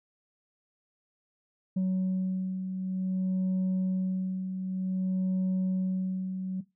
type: beating tone pair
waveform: sine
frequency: 186.3 / 186.84 Hz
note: F#3 / F#3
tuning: +12 / +17 cents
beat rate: 0.54 Hz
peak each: -32 / -25 dBFS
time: 1.76-6.61 s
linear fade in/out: 10 ms
effects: noise-tail reverb RT60 0.2 s tail -17 dB re dry + tanh soft clip ceiling -24 dBFS